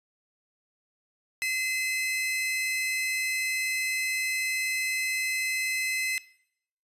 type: tone pair together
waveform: 40% pulse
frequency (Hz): 2051 / 2584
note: C7 / E7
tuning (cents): -35 / -35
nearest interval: major third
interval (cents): 400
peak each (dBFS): -27 / -30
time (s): 1.42-6.18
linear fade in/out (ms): 0
effects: noise-tail reverb RT60 0.7 s tail -20 dB re dry + resampled to 32000 Hz